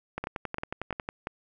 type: two click trains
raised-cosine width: 0.5 ms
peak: -17 / -17 dBFS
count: 4 / 11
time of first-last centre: 0.24-1.271 / 0.18-1.089 s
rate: 2.91 / 11 Hz
effects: none